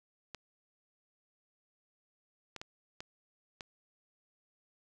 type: clicks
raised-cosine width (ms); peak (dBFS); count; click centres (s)
0.2; -25; 5; 0.347 / 2.563 / 2.615 / 3.005 / 3.608
effects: none